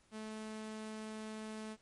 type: tone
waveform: sawtooth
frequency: 217.2 Hz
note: A3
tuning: 22 cents flat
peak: -39 dBFS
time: 0.11-1.77 s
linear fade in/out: 50 ms
effects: pink hiss -70 dBFS RMS until 1.81 s + MP3 48 kbps